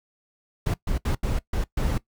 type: noise bursts at uneven times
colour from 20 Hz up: brown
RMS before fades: -24 dBFS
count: 6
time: 0.66-0.74 / 0.87-0.98 / 1.05-1.15 / 1.23-1.39 / 1.53-1.64 / 1.77-1.98 s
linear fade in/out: 5 ms
effects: noise-tail reverb RT60 0.1 s tail -19 dB re dry